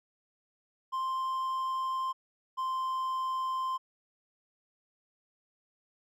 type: tone pair in turn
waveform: triangle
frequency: 1048 / 1043.1 Hz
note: C6 / C6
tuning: +2 / -6 cents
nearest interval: unison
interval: 8 cents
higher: first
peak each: -28 dBFS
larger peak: neither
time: 0.92-2.13 / 2.57-3.78 s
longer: neither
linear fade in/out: 20 ms
effects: none